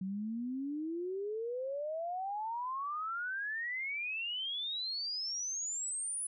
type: exponential sweep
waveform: sine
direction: up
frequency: 185 to 10130 Hz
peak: -35 dBFS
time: 0.01-6.27 s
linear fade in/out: 5 ms
effects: none